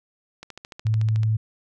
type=click train; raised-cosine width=0.2 ms; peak=-21 dBFS; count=12; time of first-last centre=0.43-1.233 s; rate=13.7 Hz
type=tone; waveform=sine; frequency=109.6 Hz; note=A2; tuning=6 cents flat; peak=-18 dBFS; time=0.85-1.37 s; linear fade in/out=10 ms
effects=none